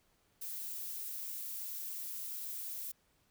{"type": "noise", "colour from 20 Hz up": "violet", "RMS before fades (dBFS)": -42, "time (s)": [0.41, 2.92], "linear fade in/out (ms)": 10, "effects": ["pink hiss -73 dBFS RMS until 3.3 s"]}